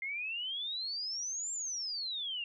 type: exponential two-way sweep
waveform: sine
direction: up then down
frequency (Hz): 2093 to 7459 to 2741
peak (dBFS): -35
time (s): 0.02-2.44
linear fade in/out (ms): 2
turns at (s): 1.52
effects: none